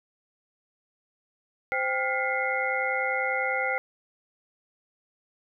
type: tone cluster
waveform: sine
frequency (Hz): 520 / 789 / 1416 / 2029 / 2139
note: C5 / G5 / F6 / B6 / C7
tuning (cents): -11 / +11 / +23 / +46 / +38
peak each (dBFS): -31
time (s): 1.72-3.78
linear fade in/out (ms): 0
effects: none